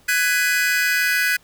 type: chord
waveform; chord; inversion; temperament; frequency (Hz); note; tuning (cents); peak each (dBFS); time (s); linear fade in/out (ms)
45% pulse; G# minor seventh; third; just; 1495.1 / 1661.2 / 1993.5 / 2492; F#6 / G#6 / B6 / D#7; +18 / 0 / +16 / +2; -21 / -22 / -24 / -25; 0.08-1.37; 10
effects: pink hiss -55 dBFS RMS until 1.43 s